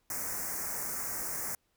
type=band-stop noise; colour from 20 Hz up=white; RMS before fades=-36 dBFS; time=0.1-1.55 s; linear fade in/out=2 ms; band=2100 to 5500 Hz; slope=48 dB/octave; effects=pink hiss -75 dBFS RMS until 1.76 s